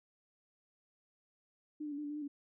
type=tone with pitch steps; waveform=sine; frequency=301.8 / 296 / 284.5 / 299 / 290.1 / 296.5 / 300.4 / 284.8 Hz; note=D4 / D4 / C#4 / D4 / D4 / D4 / D4 / C#4; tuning=+47 / +14 / +45 / +31 / -21 / +17 / +39 / +47 cents; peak=-38 dBFS; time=1.8-2.28 s; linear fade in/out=10 ms; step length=60 ms; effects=none